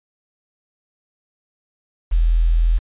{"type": "tone with quantisation", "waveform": "sine", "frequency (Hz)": 41.51, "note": "E1", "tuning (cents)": 13, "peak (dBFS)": -12, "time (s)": [2.11, 2.79], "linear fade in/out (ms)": 20, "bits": 7, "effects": ["resampled to 8000 Hz"]}